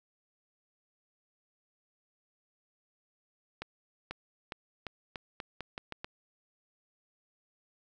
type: accelerating click train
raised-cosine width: 0.3 ms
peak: -22 dBFS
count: 10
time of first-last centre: 3.62-6.045 s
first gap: 490 ms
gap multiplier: 0.84
effects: none